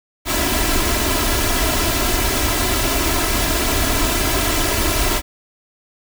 pink noise with comb filter, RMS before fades -18 dBFS, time 0.25-5.22 s, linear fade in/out 50 ms, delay 3 ms, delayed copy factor +0.7, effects none

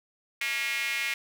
square tone with high-pass filter, 127.5 Hz, C3, 44 cents flat, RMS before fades -30 dBFS, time 0.41-1.14 s, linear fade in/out 2 ms, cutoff 2200 Hz, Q 4.8, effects none

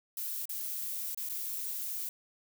violet noise with dropouts, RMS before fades -37 dBFS, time 0.17-2.09 s, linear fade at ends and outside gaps 2 ms, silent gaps 0.455-0.493 / 1.147-1.174 / 1.29-1.296 s, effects none

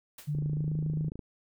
white noise with exponential decay, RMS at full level -44 dBFS, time 0.18-0.4 s, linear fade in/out 5 ms, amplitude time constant 47 ms
sine tone with pitch glide, 148 to 154.11 Hz, D3 to D#3, +14 to -16 cents, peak -28 dBFS, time 0.27-1.1 s, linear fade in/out 20 ms, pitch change +70 cents, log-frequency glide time 0.39-0.76 s
click train, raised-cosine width 3 ms, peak -27 dBFS, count 24, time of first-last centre 0.35-1.192 s, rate 27.3 Hz
effects none

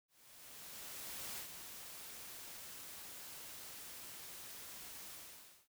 white noise with ADSR envelope, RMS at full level -45 dBFS, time 0.08-5.68 s, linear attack 1300 ms, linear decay 85 ms, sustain -6 dB, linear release 570 ms, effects none

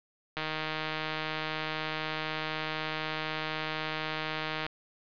click train, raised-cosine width 0.3 ms, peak -17 dBFS, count 671, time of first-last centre 0.37-4.665 s, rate 156 Hz, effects resampled to 11025 Hz + 9-bit

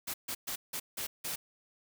white noise bursts at uneven times, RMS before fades -37 dBFS, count 6, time 0.07-0.14 / 0.28-0.35 / 0.47-0.56 / 0.73-0.8 / 0.97-1.07 / 1.24-1.36 s, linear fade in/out 10 ms, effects none

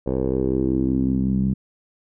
10% pulse tone with low-pass filter sweep, 65.41 Hz, C2, in tune, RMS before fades -21 dBFS, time 0.06-1.54 s, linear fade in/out 10 ms, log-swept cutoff 550 to 180 Hz, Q 3.6, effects none

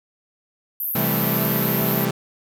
white band-pass noise, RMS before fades -26 dBFS, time 0.8-2.05 s, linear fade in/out 2 ms, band 12000 to 14000 Hz, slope 96 dB/octave
sawtooth chord, A minor seventh, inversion first, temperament equal with one note detuned, 130.81 / 164.81 / 196 / 217.3 Hz, C3 / E3 / G3 / A3, 0 / 0 / 0 / -21 cents, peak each -22 dBFS, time 0.95-2.11 s, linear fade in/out 5 ms
effects none

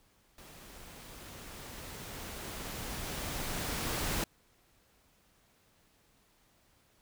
pink noise with level ramp, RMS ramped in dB -53 to -33 dBFS, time 0.38-4.24 s, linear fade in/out 2 ms, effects pink hiss -68 dBFS RMS until 7.01 s

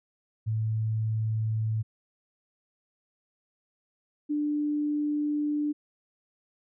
sine tone pair in turn, 110.1 / 296.2 Hz, A2 / D4, +2 / +15 cents, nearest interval octave + perfect fourth, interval 1713 cents, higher second, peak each -25 / -25 dBFS, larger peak neither, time 0.46-1.83 / 4.29-5.73 s, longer second, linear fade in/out 20 ms, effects none

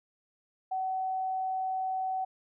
sine tone, 755 Hz, F#5, 35 cents sharp, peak -29 dBFS, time 0.71-2.25 s, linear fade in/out 10 ms, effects none

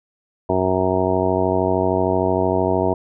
harmonic tone, 93.1 Hz, F#2, 11 cents sharp, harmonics 1 / 2 / 3 / 4 / 5 / 6 / 7 / 8 / 9 / 10, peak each -26 / -27 / -25 / -22 / -24 / -31 / -22 / -30 / -30 / -26 dBFS, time 0.49-2.94 s, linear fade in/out 5 ms, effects none

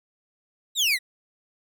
30% pulse exponential sweep, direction down, 3951 to 1876 Hz, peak -17 dBFS, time 0.75-0.99 s, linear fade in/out 50 ms, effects none

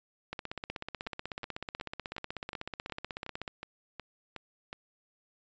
two click trains, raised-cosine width 0.3 ms, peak -21 / -24 dBFS, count 52 / 12, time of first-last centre 0.33-3.478 / 0.7-4.729 s, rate 16.2 / 2.73 Hz, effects resampled to 16000 Hz

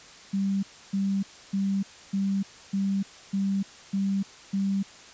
sine tone bursts, 196 Hz, G3, in tune, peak -23 dBFS, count 8, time 0.33-4.83 s, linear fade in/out 10 ms, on 300 ms, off 300 ms, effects white hiss -48 dBFS RMS until 5.13 s + resampled to 16000 Hz

